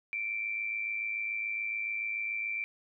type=tone with amplitude modulation; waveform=sine; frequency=2345 Hz; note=D7; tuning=3 cents flat; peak=-29 dBFS; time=0.13-2.64 s; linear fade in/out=0 ms; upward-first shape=sine; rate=107 Hz; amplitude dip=55%; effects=none